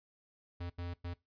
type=tone bursts at uneven times; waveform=square; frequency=87.31 Hz; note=F2; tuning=in tune; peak=-39 dBFS; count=3; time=0.6-0.7 / 0.78-0.94 / 1.04-1.14 s; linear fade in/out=10 ms; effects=noise-tail reverb RT60 0.2 s tail -20 dB re dry + resampled to 11025 Hz